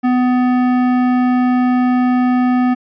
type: tone with hard clipping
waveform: sine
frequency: 250 Hz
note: B3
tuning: 21 cents sharp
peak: -13 dBFS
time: 0.03-2.75 s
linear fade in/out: 20 ms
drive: 14 dB
effects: resampled to 11025 Hz